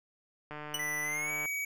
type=click train; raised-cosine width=0.5 ms; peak=-27 dBFS; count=143; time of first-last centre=0.51-1.457 s; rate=150 Hz
type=tone with exponential decay; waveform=sawtooth; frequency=2960 Hz; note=F#7; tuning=in tune; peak=-25 dBFS; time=0.74-0.85 s; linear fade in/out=5 ms; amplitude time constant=22 ms
type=tone with pitch glide; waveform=square; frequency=1984 to 2266 Hz; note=B6 to C#7; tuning=+7 to +37 cents; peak=-33 dBFS; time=0.79-1.65 s; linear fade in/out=5 ms; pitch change=+230 cents; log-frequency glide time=1.02-1.31 s
effects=none